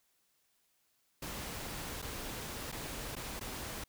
pink noise with dropouts, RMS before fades -42 dBFS, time 1.22-3.84 s, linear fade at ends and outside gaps 5 ms, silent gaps 2.019-2.024 / 2.718-2.724 / 3.154-3.164 / 3.396-3.409 s, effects white hiss -75 dBFS RMS until 3.88 s

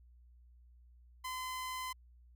sawtooth tone, 1024 Hz, C6, 38 cents flat, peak -35 dBFS, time 1.24-1.93 s, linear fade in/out 10 ms, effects added 60 Hz sine -58 dBFS peak until 2.35 s

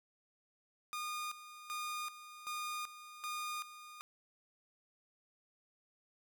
sawtooth tone with tremolo, 1221 Hz, D#6, 33 cents flat, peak -35 dBFS, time 0.93-4.01 s, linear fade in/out 0 ms, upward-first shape square, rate 1.3 Hz, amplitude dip 75%, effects none

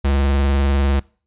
square tone with vibrato, 69.3 Hz, C#2, in tune, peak -15 dBFS, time 0.04-1 s, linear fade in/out 10 ms, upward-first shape sine, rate 20 Hz, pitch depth 57 cents each way, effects noise-tail reverb RT60 0.4 s tail -24 dB re dry + resampled to 8000 Hz

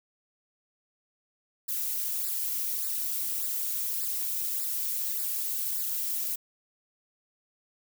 violet noise with flanger, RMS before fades -31 dBFS, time 1.68-6.36 s, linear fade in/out 10 ms, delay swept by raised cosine 0.32 to 3.82 ms, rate 1.7 Hz, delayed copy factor -1, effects none

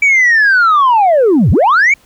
sine linear two-way sweep, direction down then up, 2311 to 69.3 to 2311 Hz, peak -4 dBFS, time 0.02-1.94 s, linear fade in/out 5 ms, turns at 1.51 s, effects tanh soft clip ceiling -4 dBFS + pink hiss -49 dBFS RMS until 2.05 s

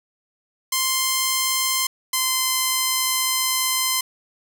5% pulse tone pair in turn, 1046.5 / 1035.1 Hz, C6 / C6, 0 / -19 cents, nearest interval unison, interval 19 cents, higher first, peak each -7 dBFS, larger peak neither, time 0.72-1.87 / 2.13-4.01 s, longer second, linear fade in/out 5 ms, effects none

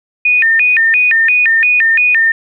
sine tone with vibrato, 2117 Hz, C7, 20 cents sharp, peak -7 dBFS, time 0.25-2.32 s, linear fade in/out 5 ms, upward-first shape square, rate 2.9 Hz, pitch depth 270 cents each way, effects none

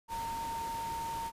sine tone in noise, 917 Hz, A#5, 29 cents flat, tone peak -35 dBFS, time 0.08-1.32 s, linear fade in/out 50 ms, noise pink, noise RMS -45 dBFS, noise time 0.08-1.32 s, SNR +7 dB, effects resampled to 32000 Hz

